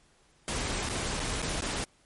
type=noise with dropouts; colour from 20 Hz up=pink; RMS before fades=-32 dBFS; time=0.48-1.84 s; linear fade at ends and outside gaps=0 ms; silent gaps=0.888-0.897 / 1.194-1.201 / 1.418-1.426 / 1.607-1.621 s; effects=pink hiss -64 dBFS RMS until 2.05 s + MP3 48 kbps